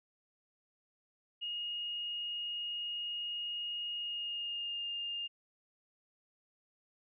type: tone with pitch glide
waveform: sine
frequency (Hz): 2864 to 2816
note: F7 to F7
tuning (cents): +43 to +14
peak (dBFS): -36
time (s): 1.41-5.28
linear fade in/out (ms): 20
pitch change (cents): -29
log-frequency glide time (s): 3.95-4.87
effects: none